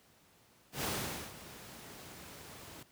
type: noise with ADSR envelope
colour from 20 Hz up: pink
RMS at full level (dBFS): -34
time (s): 0.72-2.83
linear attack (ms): 120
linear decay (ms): 480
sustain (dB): -16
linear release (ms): 5
effects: pink hiss -65 dBFS RMS until 2.91 s + high-pass 80 Hz 12 dB/octave